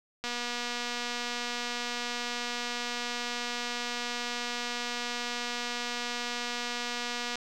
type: click train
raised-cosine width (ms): 0.2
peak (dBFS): -17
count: 1716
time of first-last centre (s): 0.24-7.356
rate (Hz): 241
effects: none